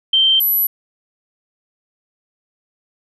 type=tone pair in turn; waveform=sine; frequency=3132 / 11801 Hz; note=G7 / F#9; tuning=-2 / -6 cents; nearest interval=octave + major seventh; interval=2296 cents; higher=second; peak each=-10 / -13 dBFS; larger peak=first; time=0.13-0.4 / 0.4-0.67 s; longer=neither; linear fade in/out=5 ms; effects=none